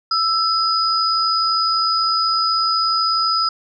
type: tone pair together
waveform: sine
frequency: 1318.5 / 4978 Hz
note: E6 / D#8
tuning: 0 / 0 cents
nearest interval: octave + major seventh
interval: 2300 cents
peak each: -18 dBFS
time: 0.11-3.49 s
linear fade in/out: 5 ms
effects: none